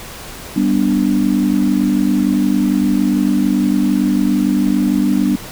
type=chord; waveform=sine; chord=G major; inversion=none; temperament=equal; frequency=196 / 246.9 / 293.7 Hz; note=G3 / B3 / D4; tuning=0 / 0 / 0 cents; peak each=-16 dBFS; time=0.56-5.36 s; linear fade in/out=5 ms; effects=pink hiss -32 dBFS RMS until 5.51 s